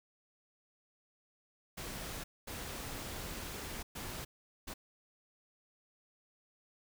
pink noise bursts at uneven times, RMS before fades -43 dBFS, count 4, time 1.77-2.24 / 2.47-3.83 / 3.95-4.25 / 4.67-4.74 s, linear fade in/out 10 ms, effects none

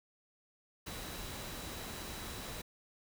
sine tone in noise, 3922 Hz, B7, 13 cents flat, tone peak -54 dBFS, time 0.86-2.62 s, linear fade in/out 10 ms, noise pink, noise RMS -44 dBFS, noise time 0.86-2.62 s, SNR -13 dB, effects none

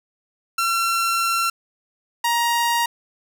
sawtooth tone pair in turn, 1358 / 941.6 Hz, F6 / A#5, -49 / +17 cents, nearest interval tritone, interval 634 cents, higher first, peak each -15 / -14 dBFS, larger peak second, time 0.58-1.5 / 2.24-2.86 s, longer first, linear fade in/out 5 ms, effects none

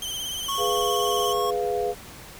sawtooth tone with vibrato, 3111 Hz, G7, 14 cents flat, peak -26 dBFS, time 0.02-1.33 s, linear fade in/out 2 ms, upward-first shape sine, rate 17 Hz, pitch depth 51 cents each way
square tone with pitch glide, 1100 to 1093 Hz, C#6 to C#6, -14 to -25 cents, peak -27 dBFS, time 0.48-1.51 s, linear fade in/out 10 ms, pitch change -11 cents, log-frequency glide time 0.77-1.35 s
sine chord, F diminished, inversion first, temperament equal, 415.3 / 493.9 / 698.5 Hz, Ab4 / Cb5 / F5, 0 / 0 / 0 cents, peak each -26 / -28 / -28 dBFS, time 0.57-1.95 s, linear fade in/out 50 ms
effects pink hiss -43 dBFS RMS until 2.39 s

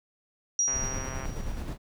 sine tone with exponential decay, 5740 Hz, F8, 47 cents sharp, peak -21 dBFS, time 0.59-1.61 s, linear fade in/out 1 ms, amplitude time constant 220 ms
click train, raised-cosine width 0.5 ms, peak -24 dBFS, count 77, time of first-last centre 0.68-1.256 s, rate 132 Hz
brown noise with tremolo, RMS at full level -33 dBFS, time 0.72-1.78 s, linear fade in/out 50 ms, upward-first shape square, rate 9.4 Hz, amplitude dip 30%
effects none

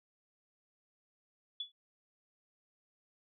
sine tone with exponential decay, 3424 Hz, A7, 48 cents flat, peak -33 dBFS, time 1.6-1.72 s, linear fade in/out 5 ms, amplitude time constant 26 ms, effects none

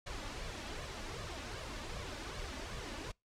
pink noise with flanger, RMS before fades -43 dBFS, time 0.06-3.12 s, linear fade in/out 10 ms, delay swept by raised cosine 1.7 to 3.5 ms, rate 2.6 Hz, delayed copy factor +0.6, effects noise-tail reverb RT60 0.2 s tail -26 dB re dry + low-pass 6000 Hz 12 dB/octave

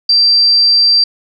sine tone, 4700 Hz, D8, 1 cent sharp, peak -6 dBFS, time 0.09-1.04 s, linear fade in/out 5 ms, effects none

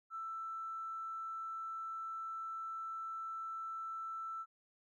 triangle tone with tanh clipping, 1327 Hz, E6, 11 cents sharp, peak -40 dBFS, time 0.1-4.46 s, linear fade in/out 50 ms, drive 3 dB, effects none

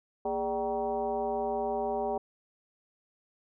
sine tone with frequency modulation, 590 Hz, D5, 8 cents sharp, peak -28 dBFS, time 0.25-2.18 s, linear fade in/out 5 ms, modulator 178 Hz, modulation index 1.6, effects none

